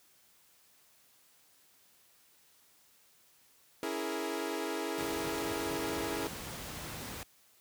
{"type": "chord", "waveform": "sawtooth", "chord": "A# half-diminished seventh", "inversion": "first", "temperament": "equal with one note detuned", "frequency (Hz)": [280.4, 329.6, 415.3, 466.2], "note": ["C#4", "E4", "G#4", "A#4"], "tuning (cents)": [20, 0, 0, 0], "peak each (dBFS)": [-38, -34, -35, -37], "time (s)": [3.83, 6.27], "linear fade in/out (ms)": 0}
{"type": "noise", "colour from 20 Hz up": "pink", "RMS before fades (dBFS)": -42, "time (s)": [4.98, 7.23], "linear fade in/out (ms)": 0}
{"effects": ["white hiss -65 dBFS RMS until 7.6 s", "high-pass 60 Hz 12 dB/octave"]}